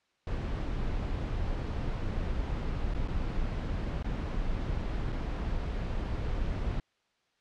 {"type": "noise with dropouts", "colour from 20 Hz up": "brown", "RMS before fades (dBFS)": -32, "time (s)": [0.27, 6.8], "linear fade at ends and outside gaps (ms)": 1, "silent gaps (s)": [[2.937, 2.947], [3.077, 3.083], [4.027, 4.044], [5.122, 5.126]], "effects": ["white hiss -73 dBFS RMS until 7.4 s", "low-pass 4000 Hz 12 dB/octave"]}